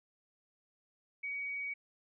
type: tone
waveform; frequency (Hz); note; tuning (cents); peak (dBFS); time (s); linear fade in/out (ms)
sine; 2257; C#7; +31; -36; 1.23-1.74; 10
effects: none